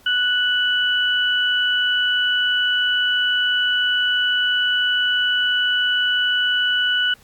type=tone pair together; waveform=sine; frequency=1480 / 2963 Hz; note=F#6 / F#7; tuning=0 / +2 cents; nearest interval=octave; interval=1202 cents; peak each=-19 dBFS; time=0.06-7.14 s; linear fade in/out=5 ms; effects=pink hiss -52 dBFS RMS until 7.23 s + Opus 48 kbps